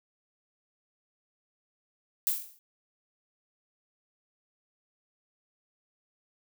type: noise with exponential decay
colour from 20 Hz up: violet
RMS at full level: -24 dBFS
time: 2.27-2.59 s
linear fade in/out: 0 ms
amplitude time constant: 69 ms
effects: none